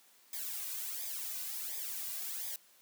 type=noise with flanger; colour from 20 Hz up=blue; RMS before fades=-40 dBFS; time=0.33-2.56 s; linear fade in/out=2 ms; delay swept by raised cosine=0.7 to 2.3 ms; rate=1.4 Hz; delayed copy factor=-0.8; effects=white hiss -64 dBFS RMS until 2.81 s + high-pass 200 Hz 12 dB/octave

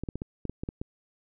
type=clicks; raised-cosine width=3 ms; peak=-20 dBFS; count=9; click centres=0.036 / 0.088 / 0.156 / 0.219 / 0.453 / 0.496 / 0.635 / 0.689 / 0.815 s; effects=none

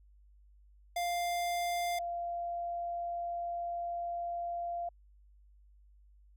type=tone pair in turn; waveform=square / sine; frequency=698.5 / 691.7 Hz; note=F5 / F5; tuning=0 / -17 cents; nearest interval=unison; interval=17 cents; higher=first; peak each=-32 / -34 dBFS; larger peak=first; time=0.96-1.99 / 1.99-4.89 s; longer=second; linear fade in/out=5 ms; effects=added 50 Hz sine -58 dBFS peak until 6.36 s

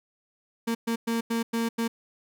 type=tone bursts at uneven times; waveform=35% pulse; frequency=230 Hz; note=A#3; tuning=23 cents flat; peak=-23 dBFS; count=6; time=0.67-0.75 / 0.87-0.96 / 1.07-1.21 / 1.3-1.43 / 1.53-1.69 / 1.78-1.88 s; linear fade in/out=10 ms; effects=none

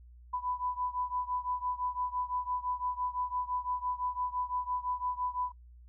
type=beating tone pair; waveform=sine; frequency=993 / 998.9 Hz; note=B5 / B5; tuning=+9 / +19 cents; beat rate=5.9 Hz; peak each=-34 / -36 dBFS; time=0.33-5.52 s; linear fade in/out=10 ms; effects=noise-tail reverb RT60 0.1 s tail -25 dB re dry + added 60 Hz sine -51 dBFS peak until 5.88 s

